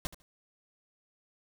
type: noise with echo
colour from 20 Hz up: pink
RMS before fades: -34 dBFS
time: 0.05-0.07 s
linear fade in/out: 0 ms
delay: 75 ms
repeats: 2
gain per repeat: -15 dB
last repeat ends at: 0.22 s
effects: none